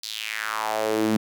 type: tone with high-pass filter sweep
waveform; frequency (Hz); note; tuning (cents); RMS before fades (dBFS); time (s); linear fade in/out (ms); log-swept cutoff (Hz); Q
sawtooth; 109.2; A2; -13; -26; 0.03-1.17; 5; 4600 to 220; 3.4
effects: none